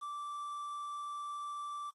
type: tone with quantisation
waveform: triangle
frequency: 1169 Hz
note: D6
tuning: 8 cents flat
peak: -37 dBFS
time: 0.01-1.91 s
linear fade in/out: 20 ms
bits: 10
effects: AAC 32 kbps